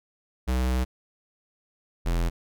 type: tone pair in turn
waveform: square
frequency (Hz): 63.4 / 42.52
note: B1 / F1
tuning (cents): +46 / -46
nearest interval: perfect fifth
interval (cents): 692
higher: first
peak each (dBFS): -23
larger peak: neither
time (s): 0.47-0.85 / 2.05-2.3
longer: first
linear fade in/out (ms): 20
effects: none